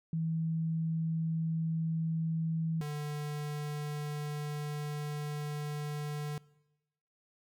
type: tone pair in turn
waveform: sine / square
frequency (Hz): 162.3 / 148.27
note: E3 / D3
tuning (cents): -27 / +17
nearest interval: major second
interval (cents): 156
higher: first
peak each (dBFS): -30 / -36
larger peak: first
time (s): 0.13-2.81 / 2.81-6.38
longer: second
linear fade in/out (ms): 2
effects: noise-tail reverb RT60 1.0 s tail -22 dB re dry